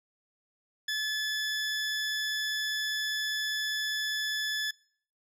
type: tone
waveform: 20% pulse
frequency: 1725 Hz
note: A6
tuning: 35 cents flat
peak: -24 dBFS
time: 0.88-4.71 s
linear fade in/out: 5 ms
effects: noise-tail reverb RT60 0.6 s tail -24 dB re dry + low-pass 10000 Hz 12 dB/octave

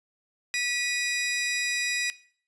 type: tone pair together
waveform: sawtooth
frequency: 1950.5 / 2473 Hz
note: B6 / D#7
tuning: -22 / -11 cents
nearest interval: major third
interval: 411 cents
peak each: -25 dBFS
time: 0.54-2.1 s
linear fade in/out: 0 ms
effects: noise-tail reverb RT60 0.5 s tail -19 dB re dry + resampled to 22050 Hz

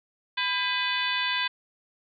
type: harmonic tone with a mistuned harmonic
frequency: 499.7 Hz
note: B4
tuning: 20 cents sharp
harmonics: 2 / 3 / 4 / 5 / 6 / 7 / 8 / 9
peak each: -32 / -31 / -33 / -32 / -34 / -31 / -39 / -40 dBFS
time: 0.37-1.48 s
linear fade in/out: 10 ms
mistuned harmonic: 3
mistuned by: +120 cents
effects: none

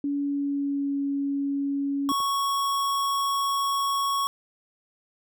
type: tone with pitch glide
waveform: sine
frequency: 284.2 to 279.8 Hz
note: C#4 to C#4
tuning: +43 to +16 cents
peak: -24 dBFS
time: 0.04-2.12 s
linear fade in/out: 2 ms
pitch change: -27 cents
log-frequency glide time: 0.14-0.98 s
type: tone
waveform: square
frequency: 1108.7 Hz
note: C#6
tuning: in tune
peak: -24 dBFS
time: 2.09-4.27 s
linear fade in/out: 0 ms
type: clicks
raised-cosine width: 1 ms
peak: -29 / -39 dBFS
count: 2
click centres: 2.203 / 2.211 s
effects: none

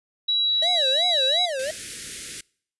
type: tone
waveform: sine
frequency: 3899 Hz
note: B7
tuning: 23 cents flat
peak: -19 dBFS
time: 0.28-1.46 s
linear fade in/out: 10 ms
type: tone with vibrato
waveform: square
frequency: 615 Hz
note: D#5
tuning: 20 cents flat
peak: -26 dBFS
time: 0.62-1.71 s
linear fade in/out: 5 ms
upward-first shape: sine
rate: 2.8 Hz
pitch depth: 290 cents each way
type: band-stop noise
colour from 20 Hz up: white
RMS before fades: -34 dBFS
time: 1.59-2.41 s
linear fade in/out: 5 ms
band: 510 to 1500 Hz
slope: 48 dB/octave
effects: noise-tail reverb RT60 0.6 s tail -26 dB re dry + resampled to 24000 Hz

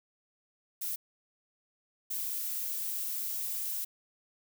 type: noise bursts at uneven times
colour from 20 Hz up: violet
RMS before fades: -35 dBFS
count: 2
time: 0.81-0.96 / 2.1-3.85 s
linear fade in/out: 10 ms
effects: none

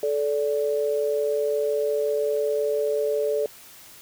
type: tone pair together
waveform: sine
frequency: 434.9 / 580.5 Hz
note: A4 / D5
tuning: -20 / -20 cents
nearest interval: perfect fourth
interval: 500 cents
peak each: -23 / -25 dBFS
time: 0.03-3.46 s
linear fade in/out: 2 ms
effects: white hiss -47 dBFS RMS until 4.01 s

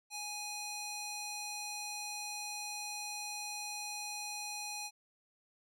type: tone with band-pass filter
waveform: square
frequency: 830 Hz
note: G#5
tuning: 1 cent flat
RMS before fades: -42 dBFS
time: 0.1-4.91 s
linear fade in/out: 50 ms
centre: 6400 Hz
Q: 0.85
effects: none

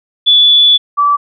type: tone pair in turn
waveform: sine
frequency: 3449 / 1156.6 Hz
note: A7 / D6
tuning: -35 / -27 cents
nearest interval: octave + perfect fifth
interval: 1892 cents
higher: first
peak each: -4 / -7 dBFS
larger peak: first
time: 0.26-0.78 / 0.97-1.17 s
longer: first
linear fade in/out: 20 ms
effects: none

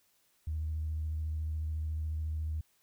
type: tone with vibrato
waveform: sine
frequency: 78 Hz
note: D#2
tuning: 5 cents sharp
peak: -31 dBFS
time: 0.47-2.61 s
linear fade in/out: 5 ms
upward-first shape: square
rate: 14 Hz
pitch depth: 15 cents each way
effects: tanh soft clip ceiling -27 dBFS + white hiss -71 dBFS RMS until 2.82 s

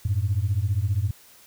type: beating tone pair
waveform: sine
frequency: 92.5 / 107.5 Hz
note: F#2 / A2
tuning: 0 / -40 cents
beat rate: 15 Hz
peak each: -23 dBFS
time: 0.05-1.11 s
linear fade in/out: 5 ms
effects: tanh soft clip ceiling -14 dBFS + white hiss -52 dBFS RMS until 1.46 s

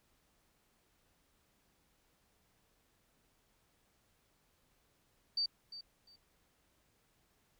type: tone with echo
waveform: sine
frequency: 4618 Hz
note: D8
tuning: 30 cents flat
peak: -31 dBFS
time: 5.37-5.46 s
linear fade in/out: 5 ms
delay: 350 ms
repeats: 2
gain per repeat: -14 dB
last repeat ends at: 6.16 s
effects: pink hiss -74 dBFS RMS until 7.59 s

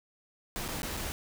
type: noise with dropouts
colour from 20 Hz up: pink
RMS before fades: -36 dBFS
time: 0.56-1.12 s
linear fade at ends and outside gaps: 0 ms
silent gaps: 0.68-0.686 / 0.82-0.831 / 0.968-0.972 s
effects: none

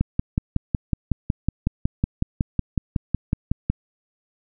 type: click train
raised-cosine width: 5 ms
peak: -7 dBFS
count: 21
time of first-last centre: 0.01-3.7 s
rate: 5.42 Hz
effects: none

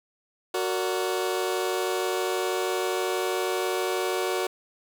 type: chord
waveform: sawtooth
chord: Gb augmented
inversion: none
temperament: just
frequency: 370 / 462.5 / 578.1 Hz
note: Gb4 / Bb4 / D5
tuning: 0 / -14 / -27 cents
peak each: -23 / -27 / -29 dBFS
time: 0.54-4.47 s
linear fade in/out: 5 ms
effects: none

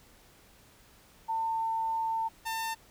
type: tone pair in turn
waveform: sine / sawtooth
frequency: 899 / 899 Hz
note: A5 / A5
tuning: +37 / +37 cents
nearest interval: unison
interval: 0 cents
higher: neither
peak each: -28 dBFS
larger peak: neither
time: 1.28-2.29 / 2.45-2.75 s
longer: first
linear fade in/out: 20 ms
effects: pink hiss -59 dBFS RMS until 2.9 s

